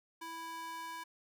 square tone with high-pass filter sweep, 329.6 Hz, E4, in tune, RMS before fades -44 dBFS, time 0.21-1.04 s, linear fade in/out 10 ms, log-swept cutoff 720 to 1100 Hz, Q 2.1, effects none

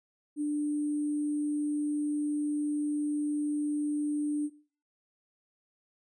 sine tone with sample-and-hold, 295.7 Hz, D4, 12 cents sharp, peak -27 dBFS, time 0.36-4.5 s, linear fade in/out 50 ms, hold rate 8820 Hz, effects noise-tail reverb RT60 0.4 s tail -18 dB re dry + resampled to 22050 Hz

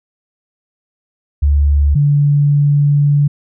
sine tone pair in turn, 72.1 / 144.54 Hz, D2 / D3, -31 / -27 cents, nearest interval octave, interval 1204 cents, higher second, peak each -8 dBFS, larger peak neither, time 1.42-1.95 / 1.95-3.28 s, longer second, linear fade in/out 10 ms, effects none

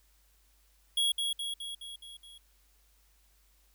square tone with echo, 3322 Hz, G#7, in tune, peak -26 dBFS, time 0.97-1.12 s, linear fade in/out 5 ms, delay 210 ms, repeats 6, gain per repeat -4 dB, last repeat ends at 2.38 s, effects added 50 Hz sine -65 dBFS peak until 3.74 s + white hiss -69 dBFS RMS until 3.74 s

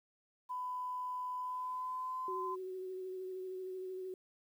sine tone with pitch glide, 1001 to 1024.4 Hz, B5 to C6, +23 to -37 cents, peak -37 dBFS, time 0.49-2.56 s, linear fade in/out 20 ms, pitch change +40 cents, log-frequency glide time 1.35-2.22 s
sine tone with vibrato, 372.9 Hz, F#4, 14 cents sharp, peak -40 dBFS, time 2.28-4.14 s, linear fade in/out 2 ms, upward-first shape sine, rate 13 Hz, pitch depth 20 cents each way
effects 11-bit

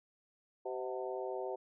harmonic tone with a mistuned harmonic, 128.1 Hz, C3, 36 cents flat, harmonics 3 / 4 / 5 / 6 / 7, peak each -40 / -42 / -44 / -46 / -47 dBFS, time 0.65-1.56 s, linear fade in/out 10 ms, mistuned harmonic 6, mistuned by -69 cents, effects none

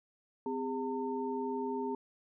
sine tone cluster, 257 / 405.1 / 906 Hz, C4 / G#4 / A#5, -31 / -43 / -50 cents, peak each -37 / -36 / -39 dBFS, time 0.46-1.95 s, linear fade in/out 2 ms, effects none

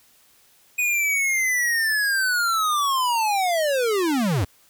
square linear sweep, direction down, 2489 to 78.8 Hz, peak -20 dBFS, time 0.78-4.45 s, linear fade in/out 10 ms, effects white hiss -57 dBFS RMS until 4.69 s

